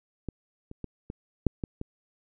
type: clicks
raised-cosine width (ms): 3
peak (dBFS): -20 / -28 / -22 / -23 / -8 / -18 / -21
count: 7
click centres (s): 0.287 / 0.714 / 0.843 / 1.101 / 1.467 / 1.638 / 1.814
effects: none